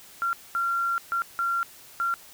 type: tone bursts at uneven times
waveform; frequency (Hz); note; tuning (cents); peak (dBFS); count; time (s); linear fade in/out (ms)
sine; 1376; F6; -26; -23; 5; 0.22-0.33 / 0.55-0.98 / 1.12-1.22 / 1.39-1.63 / 2-2.14; 0
effects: white hiss -49 dBFS RMS until 2.33 s